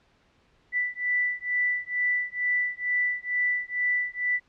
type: beating tone pair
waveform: sine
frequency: 1976 / 1978.2 Hz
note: B6 / B6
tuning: 0 / +2 cents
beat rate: 2.2 Hz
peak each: -27 dBFS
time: 0.72-4.4 s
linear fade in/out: 50 ms
effects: pink hiss -64 dBFS RMS until 4.48 s + low-pass 4000 Hz 12 dB/octave